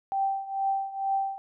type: tone with tremolo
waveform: sine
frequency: 781 Hz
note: G5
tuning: 7 cents flat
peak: -22 dBFS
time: 0.12-1.38 s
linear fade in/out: 0 ms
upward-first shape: triangle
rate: 2.2 Hz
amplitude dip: 85%
effects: none